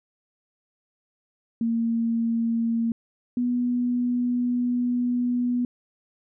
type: tone pair in turn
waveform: sine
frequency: 230 / 244.8 Hz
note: A#3 / B3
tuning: -23 / -15 cents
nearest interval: minor second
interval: 108 cents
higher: second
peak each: -21 dBFS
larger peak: neither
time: 1.61-2.92 / 3.37-5.65 s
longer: second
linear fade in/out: 2 ms
effects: none